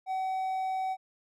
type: tone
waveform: triangle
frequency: 757 Hz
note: F#5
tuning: 39 cents sharp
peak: -27 dBFS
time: 0.06-0.97 s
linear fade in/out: 50 ms
effects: none